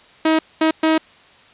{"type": "tone bursts at uneven times", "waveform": "sawtooth", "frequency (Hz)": 317.7, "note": "D#4", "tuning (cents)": 36, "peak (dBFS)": -9, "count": 3, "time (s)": [[0.25, 0.39], [0.61, 0.71], [0.83, 0.98]], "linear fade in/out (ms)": 5, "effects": ["white hiss -48 dBFS RMS until 1.53 s", "resampled to 8000 Hz"]}